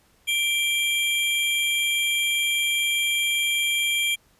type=tone pair together; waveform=square; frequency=2349 / 3224 Hz; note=D7 / G7; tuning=0 / +48 cents; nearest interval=perfect fourth; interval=548 cents; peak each=-24 / -25 dBFS; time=0.27-4.16 s; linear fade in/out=20 ms; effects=pink hiss -61 dBFS RMS until 4.39 s + resampled to 32000 Hz